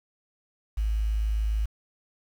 sine tone with quantisation, 53.5 Hz, A1, 48 cents flat, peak -23 dBFS, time 0.77-1.66 s, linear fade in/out 10 ms, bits 8, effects none

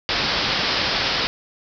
white low-pass noise, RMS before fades -22 dBFS, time 0.09-1.27 s, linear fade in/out 0 ms, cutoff 5300 Hz, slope 96 dB/octave, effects none

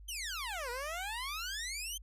15% pulse exponential two-way sweep, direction down then up, 3190 to 470 to 3190 Hz, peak -31 dBFS, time 0.08-1.98 s, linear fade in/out 10 ms, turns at 0.7 s, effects added 50 Hz sine -49 dBFS peak until 2.02 s + resampled to 32000 Hz

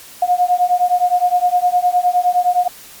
sine beating tone pair, 713 / 722.7 Hz, F5 / F#5, +36 / -41 cents, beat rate 9.7 Hz, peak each -15 dBFS, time 0.22-2.68 s, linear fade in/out 5 ms, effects white hiss -39 dBFS RMS until 3 s + Opus 48 kbps

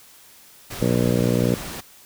pink noise, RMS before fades -33 dBFS, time 0.7-1.81 s, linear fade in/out 10 ms
harmonic tone, 60.4 Hz, B1, 38 cents flat, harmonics 2 / 3 / 4 / 5 / 6 / 7 / 8 / 9 / 10, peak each -23 / -23 / -24 / -28 / -29 / -31 / -26 / -31 / -33 dBFS, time 0.81-1.55 s, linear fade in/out 10 ms
effects white hiss -49 dBFS RMS until 2.05 s

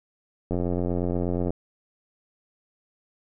click train, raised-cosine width 2 ms, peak -14 dBFS, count 89, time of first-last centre 0.51-1.505 s, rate 88.4 Hz, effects none

